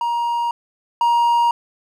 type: tone pair in turn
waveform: triangle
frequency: 944 / 944 Hz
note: A#5 / A#5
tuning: +22 / +22 cents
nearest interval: unison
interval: 0 cents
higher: neither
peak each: -16 / -11 dBFS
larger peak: second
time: 0.01-0.51 / 1.01-1.51 s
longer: neither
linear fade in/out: 2 ms
effects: none